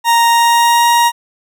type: tone with pitch glide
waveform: 40% pulse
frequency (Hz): 932.3 to 943.7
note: A#5 to A#5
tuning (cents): 0 to +21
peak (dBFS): -7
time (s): 0.04-1.12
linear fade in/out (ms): 50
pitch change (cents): +21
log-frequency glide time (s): 0.28-0.88
effects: none